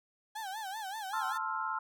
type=tone with vibrato; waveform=35% pulse; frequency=820 Hz; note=G#5; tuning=22 cents flat; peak=-36 dBFS; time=0.35-1.38 s; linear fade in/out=10 ms; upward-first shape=sine; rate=5.2 Hz; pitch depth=150 cents each way
type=chord; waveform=sine; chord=F major seventh; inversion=first; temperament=equal; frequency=880 / 1046.5 / 1318.5 / 1396.9 Hz; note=A5 / C6 / E6 / F6; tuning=0 / 0 / 0 / 0 cents; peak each=-38 dBFS; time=1.13-1.79 s; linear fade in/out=5 ms
effects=none